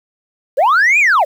sine linear two-way sweep, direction up then down, 471.4 to 2514 to 521 Hz, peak -6 dBFS, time 0.57-1.25 s, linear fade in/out 20 ms, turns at 0.99 s, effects tanh soft clip ceiling -7 dBFS + 7-bit

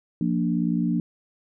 sine chord, Bb major, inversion second, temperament equal, 174.61 / 233.1 / 293.7 Hz, F3 / Bb3 / D4, 0 / 0 / 0 cents, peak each -24 / -25 / -27 dBFS, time 0.21-1 s, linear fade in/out 2 ms, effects none

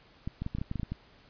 clicks, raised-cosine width 5 ms, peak -21 dBFS, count 11, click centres 0.275 / 0.42 / 0.464 / 0.55 / 0.585 / 0.615 / 0.714 / 0.757 / 0.797 / 0.832 / 0.92 s, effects pink hiss -59 dBFS RMS until 1.29 s + resampled to 11025 Hz

